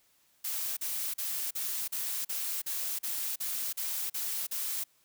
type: noise bursts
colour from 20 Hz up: blue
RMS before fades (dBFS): -34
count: 12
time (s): 0.44-4.84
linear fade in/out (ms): 10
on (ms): 330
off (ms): 40
effects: white hiss -68 dBFS RMS until 5.04 s